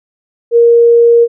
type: tone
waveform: sine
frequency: 469.1 Hz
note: A#4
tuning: 11 cents sharp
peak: -3 dBFS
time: 0.51-1.28 s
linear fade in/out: 50 ms
effects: none